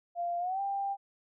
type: tone with pitch glide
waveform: sine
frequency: 694 to 792.6 Hz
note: F5 to G5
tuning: -11 to +19 cents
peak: -30 dBFS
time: 0.15-0.97 s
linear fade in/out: 50 ms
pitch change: +230 cents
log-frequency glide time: 0.39-0.61 s
effects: none